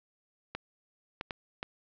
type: clicks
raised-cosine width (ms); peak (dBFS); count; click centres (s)
0.3; -19; 4; 0.55 / 1.211 / 1.308 / 1.629
effects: low-pass 5000 Hz 12 dB/octave